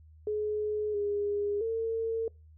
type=tone with pitch steps; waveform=sine; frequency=423.2 / 409.5 / 452.2 Hz; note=G#4 / G#4 / A4; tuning=+33 / -24 / +47 cents; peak=-28 dBFS; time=0.27-2.28 s; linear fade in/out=2 ms; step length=670 ms; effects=noise-tail reverb RT60 0.3 s tail -26 dB re dry + added 78 Hz sine -52 dBFS peak until 2.57 s